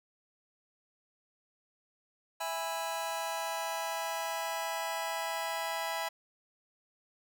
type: chord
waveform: sawtooth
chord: E major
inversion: none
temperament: just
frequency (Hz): 659.3 / 824.1 / 988.9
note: E5 / G#5 / B5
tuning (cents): 0 / -14 / +2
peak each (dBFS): -34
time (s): 2.4-6.09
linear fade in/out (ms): 10
effects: none